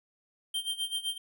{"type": "tone with tremolo", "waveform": "square", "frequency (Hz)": 3156, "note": "G7", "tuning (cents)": 11, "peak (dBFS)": -29, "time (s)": [0.54, 1.18], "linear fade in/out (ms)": 5, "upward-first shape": "sine", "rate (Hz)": 7.8, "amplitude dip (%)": 85, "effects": []}